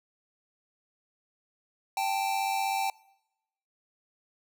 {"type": "tone pair together", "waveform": "square", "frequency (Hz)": [784, 880], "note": ["G5", "A5"], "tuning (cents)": [0, 0], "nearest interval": "major second", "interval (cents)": 200, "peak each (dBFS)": [-29, -33], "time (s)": [1.97, 2.9], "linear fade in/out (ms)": 2, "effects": ["noise-tail reverb RT60 0.9 s tail -24 dB re dry"]}